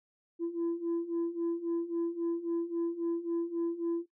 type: beating tone pair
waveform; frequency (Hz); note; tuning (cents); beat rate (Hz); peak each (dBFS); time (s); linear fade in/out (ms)
sine; 335.4 / 339.1; E4 / E4; +30 / +49; 3.7; -33 / -30; 0.39-4.06; 50
effects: noise-tail reverb RT60 0.1 s tail -18 dB re dry + tanh soft clip ceiling -27 dBFS